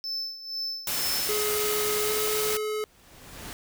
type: tone with tremolo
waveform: triangle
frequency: 5274 Hz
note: E8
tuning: in tune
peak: -27 dBFS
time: 0.04-1.43 s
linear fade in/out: 0 ms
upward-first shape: sine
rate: 2.1 Hz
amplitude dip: 75%
type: noise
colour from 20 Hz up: white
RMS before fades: -29 dBFS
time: 0.87-2.57 s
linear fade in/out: 2 ms
type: tone with pitch glide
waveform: square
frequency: 421.7 to 427.8 Hz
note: G#4 to A4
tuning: +26 to -49 cents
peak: -28 dBFS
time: 1.29-2.84 s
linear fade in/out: 0 ms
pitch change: +25 cents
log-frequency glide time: 2-2.14 s
type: noise with exponential growth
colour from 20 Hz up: pink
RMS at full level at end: -37 dBFS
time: 2.42-3.53 s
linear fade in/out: 0 ms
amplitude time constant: 240 ms
effects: none